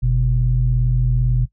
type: tone pair together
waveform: sine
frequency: 46.9 / 124.6 Hz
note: F#1 / B2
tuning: +24 / +16 cents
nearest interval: octave + perfect fourth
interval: 1692 cents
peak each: -16 dBFS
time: 0.02-1.46 s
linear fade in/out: 20 ms
effects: noise-tail reverb RT60 0.1 s tail -17 dB re dry + tanh soft clip ceiling -6 dBFS